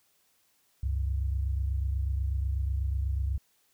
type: tone pair together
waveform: sine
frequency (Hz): 67.95 / 96.1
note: C#2 / G2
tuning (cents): -34 / -34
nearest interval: tritone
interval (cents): 600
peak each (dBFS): -27 / -34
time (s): 0.83-3.38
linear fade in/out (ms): 5
effects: white hiss -69 dBFS RMS until 3.73 s